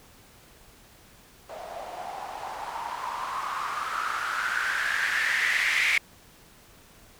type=noise with low-pass filter sweep; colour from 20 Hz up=violet; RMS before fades=-29 dBFS; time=1.49-5.98 s; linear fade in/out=5 ms; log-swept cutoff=640 to 2200 Hz; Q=6.5; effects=pink hiss -54 dBFS RMS until 7.19 s